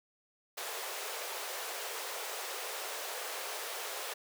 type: high-pass noise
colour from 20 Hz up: pink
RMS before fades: -40 dBFS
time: 0.57-4.14 s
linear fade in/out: 10 ms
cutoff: 410 Hz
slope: 48 dB/octave
effects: none